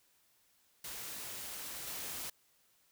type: noise with level steps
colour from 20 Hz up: white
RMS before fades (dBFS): -44 / -42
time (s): 0.84-2.3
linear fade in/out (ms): 5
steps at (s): 1.87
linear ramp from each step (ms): 5
effects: white hiss -71 dBFS RMS until 2.91 s

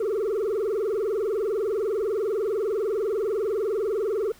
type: tone with vibrato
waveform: sine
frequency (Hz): 415.3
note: G#4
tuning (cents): 0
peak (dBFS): -20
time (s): 0-4.32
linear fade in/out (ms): 5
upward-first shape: sine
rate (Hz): 20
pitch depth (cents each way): 190
effects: tanh soft clip ceiling -22 dBFS + pink hiss -53 dBFS RMS until 4.39 s

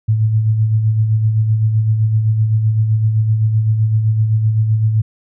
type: tone with tremolo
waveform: sine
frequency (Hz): 109.5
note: A2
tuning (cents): -8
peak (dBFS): -9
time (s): 0.08-5.02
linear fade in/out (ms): 10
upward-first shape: sine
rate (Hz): 7.8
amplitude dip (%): 45
effects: none

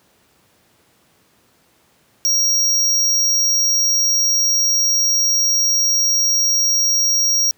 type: tone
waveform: square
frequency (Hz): 5640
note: F8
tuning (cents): +16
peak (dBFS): -14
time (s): 2.25-7.51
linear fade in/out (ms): 0
effects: pink hiss -57 dBFS RMS until 7.57 s + high-pass 100 Hz 12 dB/octave

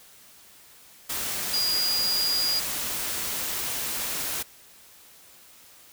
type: tone in noise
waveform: sine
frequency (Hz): 4858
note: D#8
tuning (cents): -42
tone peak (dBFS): -23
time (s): 1.53-2.6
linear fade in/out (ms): 10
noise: white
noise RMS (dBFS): -30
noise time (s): 1.09-4.43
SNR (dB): +4
effects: white hiss -52 dBFS RMS until 5.92 s

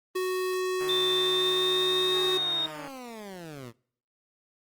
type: tone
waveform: square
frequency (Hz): 370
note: F#4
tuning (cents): 0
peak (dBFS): -27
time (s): 0.15-2.38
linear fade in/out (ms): 10
type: click train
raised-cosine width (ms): 0.5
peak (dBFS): -27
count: 317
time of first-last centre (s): 0.81-2.875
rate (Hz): 153
type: tone with pitch glide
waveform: sine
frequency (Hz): 3568 to 3709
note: A7 to A#7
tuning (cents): +23 to -9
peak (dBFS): -25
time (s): 0.89-2.66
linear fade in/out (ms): 2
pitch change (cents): +68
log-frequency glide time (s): 1.12-2.17
type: linear sweep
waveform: 15% pulse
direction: down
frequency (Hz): 426.9 to 110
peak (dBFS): -33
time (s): 2.11-3.73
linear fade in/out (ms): 50
effects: noise-tail reverb RT60 0.6 s tail -25 dB re dry + Opus 24 kbps

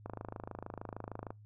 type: click train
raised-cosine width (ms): 1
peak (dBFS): -27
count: 34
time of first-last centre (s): 0.06-1.305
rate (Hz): 26.5
effects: noise-tail reverb RT60 0.2 s tail -26 dB re dry + added 105 Hz sine -53 dBFS peak until 1.45 s

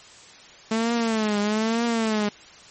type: tone with vibrato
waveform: sawtooth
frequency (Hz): 220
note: A3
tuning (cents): 0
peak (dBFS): -17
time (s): 0.71-2.29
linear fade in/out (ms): 5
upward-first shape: triangle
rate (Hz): 1.1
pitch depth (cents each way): 130
effects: white hiss -47 dBFS RMS until 2.7 s + MP3 32 kbps

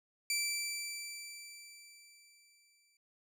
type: tone with exponential decay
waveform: 15% pulse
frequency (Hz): 2333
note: D7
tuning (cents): -12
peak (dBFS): -24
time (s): 0.3-2.97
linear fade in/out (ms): 2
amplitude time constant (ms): 580
effects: none

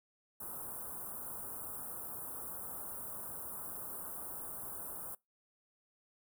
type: band-stop noise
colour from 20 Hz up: white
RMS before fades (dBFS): -44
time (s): 0.4-5.15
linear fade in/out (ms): 5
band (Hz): 1400 to 9100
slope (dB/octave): 48
effects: noise-tail reverb RT60 0.2 s tail -24 dB re dry

